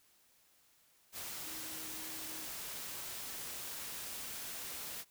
sine tone in noise, 315.5 Hz, D#4, 24 cents sharp, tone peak -54 dBFS, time 1.42-2.49 s, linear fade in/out 50 ms, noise white, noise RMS -44 dBFS, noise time 1.12-5.05 s, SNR -13 dB, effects white hiss -69 dBFS RMS until 5.1 s

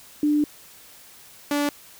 sine / sawtooth tone pair in turn, 296.9 / 289.6 Hz, D4 / D4, +19 / -24 cents, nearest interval unison, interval 43 cents, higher first, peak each -17 dBFS, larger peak neither, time 0.23-0.44 / 1.51-1.69 s, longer first, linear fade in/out 2 ms, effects white hiss -48 dBFS RMS until 1.99 s

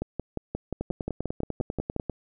two click trains, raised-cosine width 2 ms, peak -16 / -16 dBFS, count 12 / 14, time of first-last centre 0.02-1.963 / 0.81-2.097 s, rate 5.66 / 10.1 Hz, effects none

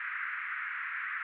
white band-pass noise, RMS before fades -37 dBFS, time 0-1.23 s, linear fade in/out 2 ms, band 1300 to 2100 Hz, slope 48 dB/octave, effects none

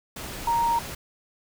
sine tone in noise, 932.3 Hz, A#5, in tune, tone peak -20 dBFS, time 0.47-0.79 s, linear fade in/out 5 ms, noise pink, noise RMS -36 dBFS, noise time 0.16-0.95 s, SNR +13 dB, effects none

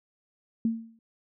sine tone with exponential decay, 226.8 Hz, A#3, 47 cents flat, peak -20 dBFS, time 0.65-0.99 s, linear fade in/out 2 ms, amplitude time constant 72 ms, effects none

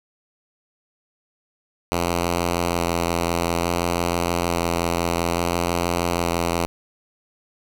5% pulse tone with vibrato, 85.8 Hz, F2, 30 cents flat, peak -9 dBFS, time 1.92-6.66 s, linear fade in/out 0 ms, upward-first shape square, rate 0.58 Hz, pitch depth 11 cents each way, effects none

